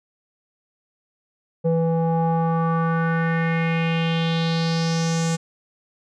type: tone with low-pass filter sweep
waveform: square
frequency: 164.81 Hz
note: E3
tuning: in tune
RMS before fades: -21 dBFS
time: 1.64-5.37 s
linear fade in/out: 20 ms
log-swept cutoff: 540 to 7500 Hz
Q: 3.6
effects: none